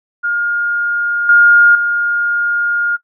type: tone with level steps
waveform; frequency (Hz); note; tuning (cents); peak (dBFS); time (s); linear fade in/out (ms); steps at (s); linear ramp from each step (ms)
sine; 1418; F6; +26; -13 / -4 / -12; 0.23-2.97; 20; 1.29 / 1.75; 2
effects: noise-tail reverb RT60 0.1 s tail -20 dB re dry